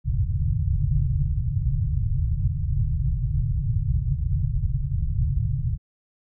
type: low-pass noise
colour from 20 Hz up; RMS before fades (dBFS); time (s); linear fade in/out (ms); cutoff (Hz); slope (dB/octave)
white; -23; 0.04-5.78; 50; 150; 96
effects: none